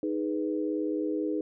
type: chord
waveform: sine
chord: G# minor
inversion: second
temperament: equal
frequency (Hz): 311.1 / 415.3 / 493.9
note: D#4 / G#4 / B4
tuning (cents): 0 / 0 / 0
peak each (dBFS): -29 / -33 / -35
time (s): 0.03-1.41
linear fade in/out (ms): 2
effects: none